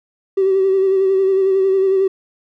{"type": "tone with vibrato", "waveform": "triangle", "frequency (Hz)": 384.1, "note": "G4", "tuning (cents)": -35, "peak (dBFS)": -8, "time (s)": [0.37, 2.08], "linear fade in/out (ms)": 10, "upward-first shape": "sine", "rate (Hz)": 11, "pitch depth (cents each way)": 32, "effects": ["tanh soft clip ceiling -9 dBFS"]}